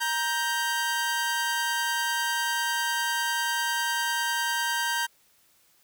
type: tone pair together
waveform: sawtooth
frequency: 938.8 / 1568 Hz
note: A#5 / G6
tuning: +12 / 0 cents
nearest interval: major sixth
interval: 888 cents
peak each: -25 / -24 dBFS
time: 0-5.07 s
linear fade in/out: 20 ms
effects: white hiss -63 dBFS RMS until 5.83 s